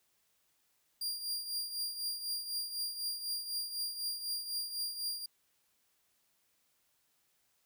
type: tone with tremolo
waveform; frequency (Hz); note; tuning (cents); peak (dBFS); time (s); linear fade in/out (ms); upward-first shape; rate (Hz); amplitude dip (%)
sawtooth; 4785; D8; +32; -30; 1.01-5.26; 5; triangle; 4; 70
effects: white hiss -75 dBFS RMS until 7.65 s